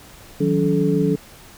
sine tone cluster, 159.2 / 185.5 / 284.3 / 432.2 Hz, D#3 / F#3 / C#4 / A4, +40 / +5 / +44 / -31 cents, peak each -21 dBFS, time 0.4-1.16 s, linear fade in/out 10 ms, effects pink hiss -44 dBFS RMS until 1.57 s

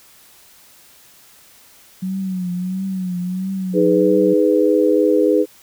sine tone with vibrato, 185 Hz, F#3, in tune, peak -20 dBFS, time 2.02-4.34 s, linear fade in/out 10 ms, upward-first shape triangle, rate 1.5 Hz, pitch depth 80 cents each way
sine chord, G# minor, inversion second, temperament just, 311.5 / 415.3 / 498.4 Hz, D#4 / G#4 / B4, +2 / 0 / +16 cents, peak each -16 dBFS, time 3.73-5.46 s, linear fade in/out 50 ms
effects white hiss -48 dBFS RMS until 5.62 s

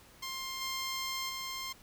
10% pulse tone with level steps, 1057 Hz, C6, 17 cents sharp, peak -29 / -26 / -29 dBFS, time 0.22-1.73 s, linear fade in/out 10 ms, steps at 0.61 / 1.29 s, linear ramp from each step 5 ms, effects pink hiss -58 dBFS RMS until 1.82 s

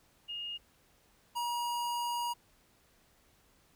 sine / square tone pair in turn, 2847 / 954.7 Hz, F7 / A#5, +33 / +41 cents, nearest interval octave + perfect fifth, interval 1892 cents, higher first, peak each -37 / -33 dBFS, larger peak second, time 0.28-0.58 / 1.35-2.34 s, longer second, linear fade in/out 20 ms, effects pink hiss -67 dBFS RMS until 3.75 s

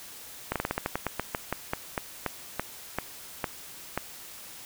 slowing click train, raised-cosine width 0.5 ms, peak -12 dBFS, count 19, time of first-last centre 0.52-3.976 s, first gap 37 ms, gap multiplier 1.17, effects white hiss -45 dBFS RMS until 4.65 s

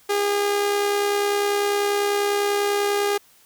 sawtooth tone with amplitude modulation, 407 Hz, G#4, 35 cents flat, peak -14 dBFS, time 0.09-3.18 s, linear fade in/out 10 ms, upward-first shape sine, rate 70.1 Hz, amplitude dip 35%, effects white hiss -55 dBFS RMS until 3.45 s

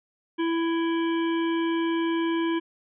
harmonic tone with a mistuned harmonic, 331.7 Hz, E4, 11 cents sharp, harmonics 1 / 3 / 5 / 7 / 9 / 10, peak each -23 / -33 / -37 / -40 / -42 / -43 dBFS, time 0.38-2.6 s, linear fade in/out 20 ms, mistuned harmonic 10, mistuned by -44 cents, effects none

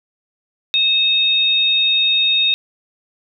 sine tone pair together, 2601 / 3710 Hz, E7 / A#7, -24 / -9 cents, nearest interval tritone, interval 615 cents, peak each -20 / -13 dBFS, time 0.74-2.54 s, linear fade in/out 0 ms, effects none

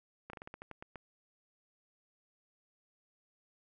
slowing click train, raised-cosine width 0.5 ms, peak -30 dBFS, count 10, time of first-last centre 0.3-0.957 s, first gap 33 ms, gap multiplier 1.19, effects none

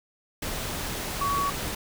sine tone in noise, 1127 Hz, C#6, 28 cents sharp, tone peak -24 dBFS, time 1.21-1.5 s, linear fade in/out 5 ms, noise pink, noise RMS -32 dBFS, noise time 0.42-1.75 s, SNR +5 dB, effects none

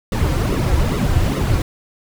brown noise with flanger, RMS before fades -17 dBFS, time 0.12-1.62 s, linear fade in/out 2 ms, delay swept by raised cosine 1.2 to 4.9 ms, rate 2.4 Hz, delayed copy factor -0.75, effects none

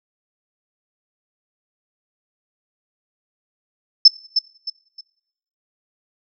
sine tone with echo, 5274 Hz, E8, in tune, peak -3 dBFS, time 4.05-4.08 s, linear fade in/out 5 ms, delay 310 ms, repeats 3, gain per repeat -10 dB, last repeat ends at 5.01 s, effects noise-tail reverb RT60 0.9 s tail -24 dB re dry

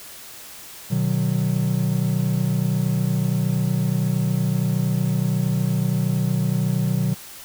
triangle chord, B major, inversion none, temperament equal with one note detuned, 123.47 / 151.92 / 185 Hz, B2 / D#3 / F#3, 0 / -41 / 0 cents, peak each -21 dBFS, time 0.9-7.15 s, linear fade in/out 20 ms, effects white hiss -40 dBFS RMS until 7.44 s

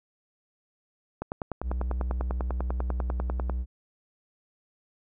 click train, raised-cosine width 1 ms, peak -17 dBFS, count 24, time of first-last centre 1.22-3.497 s, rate 10.1 Hz
triangle tone, 61.74 Hz, B1, in tune, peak -25 dBFS, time 1.62-3.66 s, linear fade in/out 50 ms
effects none

